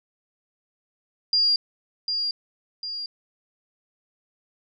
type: tone with echo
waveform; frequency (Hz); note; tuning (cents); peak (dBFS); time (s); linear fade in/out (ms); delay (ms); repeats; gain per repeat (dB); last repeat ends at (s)
sine; 4801; D8; +37; -17; 1.33-1.56; 2; 750; 2; -6; 3.06
effects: none